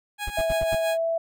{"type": "tone with tremolo", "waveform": "15% pulse", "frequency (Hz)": 827, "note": "G#5", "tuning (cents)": -8, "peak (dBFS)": -21, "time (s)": [0.18, 0.98], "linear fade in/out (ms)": 50, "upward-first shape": "sine", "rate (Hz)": 6, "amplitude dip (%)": 60}
{"type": "noise bursts", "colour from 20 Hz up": "brown", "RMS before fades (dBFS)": -30, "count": 5, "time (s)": [0.27, 0.751], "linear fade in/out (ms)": 5, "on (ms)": 33, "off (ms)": 79}
{"type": "tone with pitch glide", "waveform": "sine", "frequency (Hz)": [655, 661.5], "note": ["E5", "E5"], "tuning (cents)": [-11, 6], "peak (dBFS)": -22, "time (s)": [0.37, 1.18], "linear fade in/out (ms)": 5, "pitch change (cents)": 17, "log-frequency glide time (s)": [0.92, 1.05]}
{"effects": []}